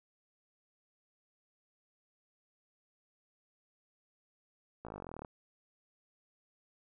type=slowing click train; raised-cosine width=1 ms; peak=-30 dBFS; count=19; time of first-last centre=4.85-5.248 s; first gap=17 ms; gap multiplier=1.03; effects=none